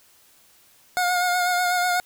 25% pulse tone with vibrato, 718 Hz, F5, 48 cents sharp, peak -16 dBFS, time 0.97-2 s, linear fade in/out 0 ms, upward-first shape sine, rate 8.1 Hz, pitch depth 27 cents each way, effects white hiss -56 dBFS RMS until 2.05 s

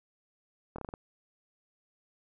slowing click train, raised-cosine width 1 ms, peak -25 dBFS, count 6, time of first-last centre 0.76-0.939 s, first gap 24 ms, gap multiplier 1.2, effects none

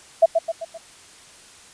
sine tone with echo, 661 Hz, E5, 5 cents sharp, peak -8 dBFS, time 0.22-0.26 s, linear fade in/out 10 ms, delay 130 ms, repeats 4, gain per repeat -6 dB, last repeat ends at 0.78 s, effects white hiss -47 dBFS RMS until 1.73 s + resampled to 22050 Hz

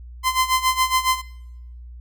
sawtooth tone with tremolo, 1033 Hz, C6, 22 cents flat, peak -11 dBFS, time 0.23-1.22 s, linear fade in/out 50 ms, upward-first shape sine, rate 7.2 Hz, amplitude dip 80%, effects noise-tail reverb RT60 0.9 s tail -22 dB re dry + added 60 Hz sine -36 dBFS peak until 2 s

